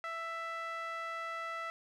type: tone with band-pass filter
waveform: sawtooth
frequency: 662 Hz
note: E5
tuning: 7 cents sharp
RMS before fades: -40 dBFS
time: 0.04-1.7 s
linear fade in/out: 0 ms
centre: 1600 Hz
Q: 3
effects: none